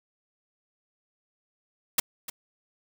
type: noise with echo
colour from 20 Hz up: white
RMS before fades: -21 dBFS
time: 1.98-2 s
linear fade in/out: 5 ms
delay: 300 ms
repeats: 1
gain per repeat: -15 dB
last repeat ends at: 2.3 s
effects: none